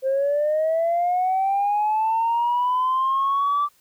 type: linear sweep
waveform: sine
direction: up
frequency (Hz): 523.3 to 1171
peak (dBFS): -17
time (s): 0.02-3.69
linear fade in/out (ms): 50
effects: tanh soft clip ceiling -15 dBFS + white hiss -60 dBFS RMS until 3.8 s